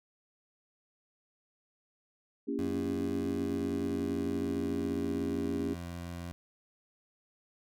sine chord, A# diminished seventh, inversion none, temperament just, 233.1 / 279.7 / 335.6 / 402.8 Hz, A#3 / C#4 / E4 / G4, 0 / +16 / +31 / +47 cents, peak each -37 / -34 / -40 / -37 dBFS, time 2.47-5.75 s, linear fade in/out 20 ms
20% pulse tone with pitch glide, 90.7 to 86.5 Hz, F#2 to F2, -34 to -16 cents, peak -34 dBFS, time 2.59-6.32 s, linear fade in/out 0 ms, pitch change -82 cents, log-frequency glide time 3.27-5.86 s
effects none

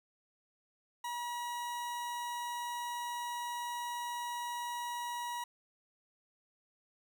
40% pulse tone, 961 Hz, B5, 48 cents flat, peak -36 dBFS, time 1.04-5.44 s, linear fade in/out 5 ms, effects none

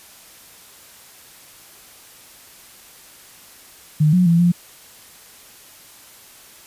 sine tone with pitch steps, 152.5 / 180.8 / 168.7 / 174.4 Hz, D#3 / F#3 / E3 / F3, -34 / -40 / +40 / -2 cents, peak -11 dBFS, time 4-4.52 s, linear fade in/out 10 ms, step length 130 ms, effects white hiss -45 dBFS RMS until 6.66 s + resampled to 32000 Hz

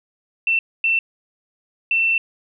sine tone bursts at uneven times, 2686 Hz, E7, 32 cents sharp, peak -15 dBFS, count 3, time 0.47-0.59 / 0.84-0.99 / 1.91-2.18 s, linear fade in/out 2 ms, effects none

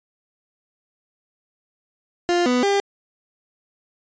30% pulse tone with pitch steps, 349.9 / 248.3 / 399.7 Hz, F4 / B3 / G4, +3 / +9 / +34 cents, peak -14 dBFS, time 2.29-2.8 s, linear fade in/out 0 ms, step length 170 ms, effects resampled to 16000 Hz

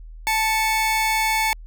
40% pulse tone pair together, 879 / 2217 Hz, A5 / C#7, -2 / 0 cents, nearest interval octave + major third, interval 1602 cents, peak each -20 / -21 dBFS, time 0.27-1.53 s, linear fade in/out 0 ms, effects added 40 Hz sine -36 dBFS peak until 1.66 s

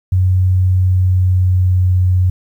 sine tone with pitch glide, 92.5 to 91.49 Hz, F#2 to F#2, 0 to -19 cents, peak -9 dBFS, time 0.12-2.3 s, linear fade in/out 5 ms, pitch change -19 cents, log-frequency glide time 0.74-1.91 s, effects 8-bit

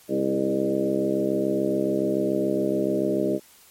harmonic tone with a mistuned harmonic, 67 Hz, C2, 42 cents sharp, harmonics 2 / 3 / 4 / 5 / 6 / 7 / 8 / 9, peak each -38 / -29 / -30 / -26 / -27 / -31 / -37 / -28 dBFS, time 0.08-3.4 s, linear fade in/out 50 ms, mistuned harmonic 5, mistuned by -30 cents, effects white hiss -53 dBFS RMS until 3.7 s + MP3 64 kbps

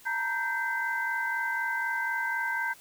sine tone cluster, 907 / 951 / 1565 / 2042 Hz, A#5 / A#5 / G6 / C7, -48 / +34 / -3 / -43 cents, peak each -36 / -36 / -29 / -37 dBFS, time 0.05-2.74 s, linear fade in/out 20 ms, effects white hiss -54 dBFS RMS until 2.8 s

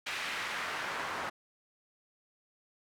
pink noise with band-pass filter sweep, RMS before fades -37 dBFS, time 0.06-1.3 s, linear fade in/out 10 ms, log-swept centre 2400 to 1100 Hz, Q 1.3, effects none

